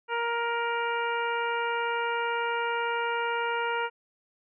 harmonic tone, 469 Hz, A#4, 11 cents sharp, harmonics 1 / 2 / 3 / 4 / 5 / 6, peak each -32 / -30 / -32 / -39 / -38 / -40 dBFS, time 0.08-3.9 s, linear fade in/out 50 ms, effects none

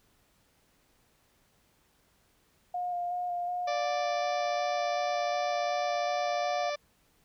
sine tone with vibrato, 710 Hz, F5, 28 cents sharp, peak -30 dBFS, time 2.74-6.7 s, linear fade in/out 5 ms, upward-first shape square, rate 2.7 Hz, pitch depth 14 cents each way
harmonic tone, 587.3 Hz, D5, in tune, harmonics 1 / 2 / 3 / 4 / 5 / 6 / 7 / 8 / 9 / 10, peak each -32 / -39 / -43 / -41 / -53 / -46 / -50 / -48 / -48 / -51 dBFS, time 3.67-6.76 s, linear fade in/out 10 ms
effects pink hiss -68 dBFS RMS until 7.24 s

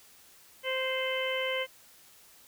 harmonic tone with a mistuned harmonic, 522 Hz, C5, 4 cents flat, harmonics 1 / 2 / 3 / 4 / 5 / 6, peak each -32 / -40 / -41 / -34 / -42 / -36 dBFS, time 0.63-1.67 s, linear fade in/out 50 ms, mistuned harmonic 6, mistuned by -38 cents, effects white hiss -57 dBFS RMS until 2.47 s

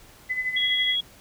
sine tone with tremolo, 2015 Hz, B6, 34 cents sharp, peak -22 dBFS, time 0.29-0.96 s, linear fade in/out 20 ms, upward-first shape sine, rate 12 Hz, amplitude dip 65%
sine tone, 3322 Hz, G#7, in tune, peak -22 dBFS, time 0.56-1.01 s, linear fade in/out 10 ms
effects pink hiss -51 dBFS RMS until 1.2 s

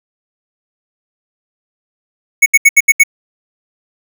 square tone bursts, 2217 Hz, C#7, in tune, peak -3 dBFS, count 6, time 2.42-3.036 s, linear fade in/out 10 ms, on 41 ms, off 74 ms, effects none

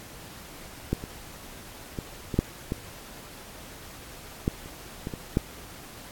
clicks, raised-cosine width 3 ms, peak -11 / -22 / -18 / -17 / -7 / -14 / -10 / -28 / -18 / -20 / -8 dBFS, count 11, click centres 0.93 / 1.039 / 1.988 / 2.342 / 2.39 / 2.721 / 4.479 / 4.659 / 5.071 / 5.138 / 5.371 s, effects pink hiss -45 dBFS RMS until 6.11 s + AAC 64 kbps

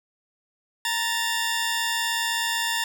15% pulse tone pair together, 928 / 1756.6 Hz, A#5 / A6, -8 / -3 cents, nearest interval major seventh, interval 1105 cents, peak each -20 dBFS, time 0.85-2.84 s, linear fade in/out 2 ms, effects none

